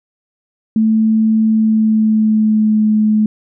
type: tone with pitch glide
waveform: sine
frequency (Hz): 220 to 214.5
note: A3 to A3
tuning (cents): 0 to -44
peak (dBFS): -9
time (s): 0.76-3.26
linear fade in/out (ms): 2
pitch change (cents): -44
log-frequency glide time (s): 1.45-2.87
effects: none